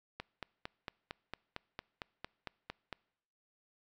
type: click train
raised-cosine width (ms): 0.3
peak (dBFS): -24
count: 13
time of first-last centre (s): 0.2-2.927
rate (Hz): 4.4
effects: noise-tail reverb RT60 0.8 s tail -25 dB re dry